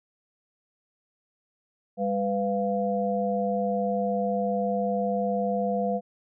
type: tone cluster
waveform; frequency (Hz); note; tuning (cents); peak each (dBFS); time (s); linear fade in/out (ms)
sine; 201.6 / 499.1 / 693; G3 / B4 / F5; +49 / +18 / -14; -28; 1.97-6.01; 50
effects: none